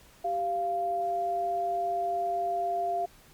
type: tone pair together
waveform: sine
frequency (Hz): 389.5 / 694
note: G4 / F5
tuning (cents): -11 / -11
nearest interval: minor seventh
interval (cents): 1000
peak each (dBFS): -36 / -27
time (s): 0.24-3.06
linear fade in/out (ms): 10
effects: pink hiss -57 dBFS RMS until 3.33 s + Opus 48 kbps